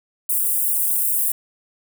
white high-pass noise, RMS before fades -20 dBFS, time 0.29-1.32 s, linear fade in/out 5 ms, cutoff 8700 Hz, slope 48 dB/octave, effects none

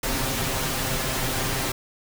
pink noise with comb filter, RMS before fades -26 dBFS, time 0.03-1.72 s, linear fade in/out 5 ms, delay 7.6 ms, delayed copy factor +0.7, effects none

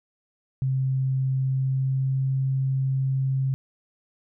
sine tone with pitch glide, 132.3 to 133.53 Hz, C3 to C3, +20 to +36 cents, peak -21 dBFS, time 0.62-3.54 s, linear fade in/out 0 ms, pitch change +16 cents, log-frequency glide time 1.36-2.31 s, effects none

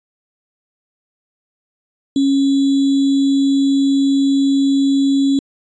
sine tone with sample-and-hold, 275.2 Hz, C#4, 12 cents flat, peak -11 dBFS, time 2.16-5.39 s, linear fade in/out 2 ms, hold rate 3675 Hz, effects resampled to 16000 Hz

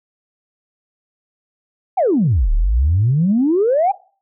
sine exponential two-way sweep, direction down then up, 822 to 34.2 to 822 Hz, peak -11 dBFS, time 1.97-3.92 s, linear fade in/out 10 ms, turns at 2.52 s, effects noise-tail reverb RT60 0.4 s tail -20 dB re dry + tanh soft clip ceiling -7 dBFS

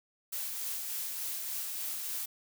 blue noise with tremolo, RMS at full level -36 dBFS, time 0.32-2.26 s, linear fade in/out 10 ms, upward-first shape sine, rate 3.4 Hz, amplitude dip 25%, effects none

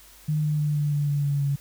sine tone with pitch steps, 152.4 / 150.65 / 148.92 / 147.21 / 145.52 / 143.85 / 142.19 / 140.56 Hz, D#3 / D3 / D3 / D3 / D3 / D3 / C#3 / C#3, -36 / +44 / +24 / +4 / -16 / -36 / +44 / +24 cents, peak -21 dBFS, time 0.28-1.56 s, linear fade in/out 10 ms, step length 160 ms, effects added 48 Hz sine -55 dBFS peak until 1.6 s + white hiss -51 dBFS RMS until 1.6 s

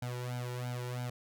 sawtooth tone with flanger, 123.47 Hz, B2, in tune, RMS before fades -38 dBFS, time 0.02-1.1 s, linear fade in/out 5 ms, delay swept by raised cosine 1.3 to 2.18 ms, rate 3 Hz, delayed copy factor +1, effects none

